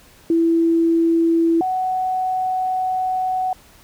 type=tone pair in turn; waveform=sine; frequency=331.8 / 744.9 Hz; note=E4 / F#5; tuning=+11 / +11 cents; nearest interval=octave + major second; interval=1400 cents; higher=second; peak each=-13 / -18 dBFS; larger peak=first; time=0.3-1.61 / 1.61-3.53 s; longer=second; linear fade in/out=2 ms; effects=pink hiss -49 dBFS RMS until 3.83 s